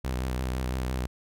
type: tone with vibrato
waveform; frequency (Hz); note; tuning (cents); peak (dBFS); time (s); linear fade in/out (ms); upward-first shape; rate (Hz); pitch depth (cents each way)
sawtooth; 63.6; C2; -48; -24; 0.04-1.07; 10; triangle; 5.9; 52
effects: none